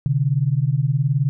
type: beating tone pair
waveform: sine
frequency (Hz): 128.9 / 147.9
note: C3 / D3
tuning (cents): -26 / +13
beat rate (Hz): 19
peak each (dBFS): -19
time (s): 0.06-1.29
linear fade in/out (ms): 0
effects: none